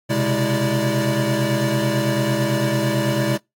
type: tone cluster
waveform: square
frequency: 125.8 / 134.8 / 207 / 326 / 582 Hz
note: B2 / C#3 / G#3 / E4 / D5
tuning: +32 / -48 / -5 / -19 / -16 cents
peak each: -25 dBFS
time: 0.09-3.38 s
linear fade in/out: 20 ms
effects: noise-tail reverb RT60 0.2 s tail -26 dB re dry + AAC 64 kbps